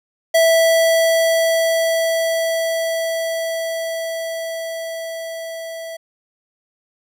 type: tone with level ramp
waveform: square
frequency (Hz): 657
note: E5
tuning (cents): -6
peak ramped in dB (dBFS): -11 to -29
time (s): 0.34-5.97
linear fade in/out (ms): 10
effects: none